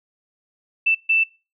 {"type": "tone bursts at uneven times", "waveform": "sine", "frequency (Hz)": 2658, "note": "E7", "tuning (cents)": 14, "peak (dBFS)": -14, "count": 2, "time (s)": [[0.86, 0.95], [1.09, 1.24]], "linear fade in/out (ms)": 10, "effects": ["noise-tail reverb RT60 0.3 s tail -23 dB re dry"]}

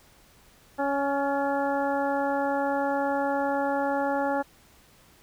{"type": "harmonic tone with a mistuned harmonic", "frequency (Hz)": 279.2, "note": "C#4", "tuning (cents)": 13, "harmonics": [1, 2, 3, 4, 5, 6], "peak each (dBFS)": [-30, -28, -28, -39, -35, -38], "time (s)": [0.78, 4.43], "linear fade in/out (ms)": 20, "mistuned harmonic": 6, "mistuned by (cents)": 35, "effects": ["pink hiss -57 dBFS RMS until 5.22 s"]}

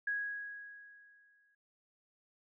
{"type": "tone with exponential decay", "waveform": "sine", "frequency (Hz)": 1657, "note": "G#6", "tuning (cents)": -4, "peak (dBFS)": -31, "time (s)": [0.07, 1.55], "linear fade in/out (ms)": 5, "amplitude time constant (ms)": 320, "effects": []}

